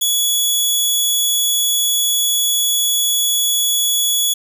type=tone; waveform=15% pulse; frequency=3388 Hz; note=G#7; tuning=34 cents sharp; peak=-7 dBFS; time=0.01-4.34 s; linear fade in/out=10 ms; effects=none